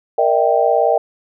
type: chord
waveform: sine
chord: E half-diminished seventh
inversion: second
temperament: equal with one note detuned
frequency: 466.2 / 601.4 / 659.3 / 784 Hz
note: Bb4 / D5 / E5 / G5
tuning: 0 / +41 / 0 / 0 cents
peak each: -17 dBFS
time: 0.18-0.98 s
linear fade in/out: 5 ms
effects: none